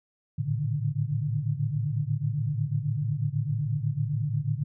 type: tone cluster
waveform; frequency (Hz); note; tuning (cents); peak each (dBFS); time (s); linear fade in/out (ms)
sine; 108.4 / 114.7 / 144.2 / 152.2; A2 / A#2 / D3 / D#3; -25 / -28 / -31 / -38; -32 / -31 / -29 / -32; 0.38-4.64; 10
effects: none